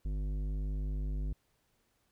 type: tone with tanh clipping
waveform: sine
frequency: 50.3 Hz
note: G1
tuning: 45 cents sharp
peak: -34 dBFS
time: 0.05-1.33 s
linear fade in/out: 5 ms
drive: 13 dB
effects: pink hiss -75 dBFS RMS until 2.11 s